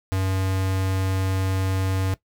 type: tone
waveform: square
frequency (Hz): 95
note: F#2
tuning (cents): +46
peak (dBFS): -22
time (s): 0.12-2.14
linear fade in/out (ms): 0
effects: noise-tail reverb RT60 0.1 s tail -17 dB re dry